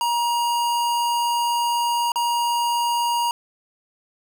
square tone with dropouts, 948 Hz, A#5, 29 cents sharp, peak -20 dBFS, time 0.01-3.31 s, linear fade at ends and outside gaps 1 ms, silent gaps 2.119-2.158 s, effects none

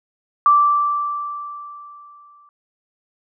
sine tone with exponential decay, 1169 Hz, D6, 8 cents flat, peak -8 dBFS, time 0.46-2.49 s, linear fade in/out 1 ms, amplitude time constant 440 ms, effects none

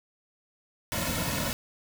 pink noise with comb filter, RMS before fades -30 dBFS, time 0.92-1.53 s, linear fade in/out 0 ms, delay 2.5 ms, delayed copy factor -0.85, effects none

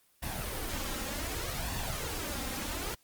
pink noise with flanger, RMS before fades -36 dBFS, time 0.22-2.95 s, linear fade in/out 10 ms, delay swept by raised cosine 1.1 to 3.8 ms, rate 0.66 Hz, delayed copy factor +0.55, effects white hiss -67 dBFS RMS until 3.03 s + Opus 32 kbps

